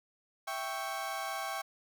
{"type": "chord", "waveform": "30% pulse", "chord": "C# diminished", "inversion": "first", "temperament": "equal", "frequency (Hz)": [659.3, 784, 1108.7], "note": ["E5", "G5", "C#6"], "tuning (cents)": [0, 0, 0], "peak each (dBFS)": [-39, -36, -37], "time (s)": [0.47, 1.62], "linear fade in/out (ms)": 10, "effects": []}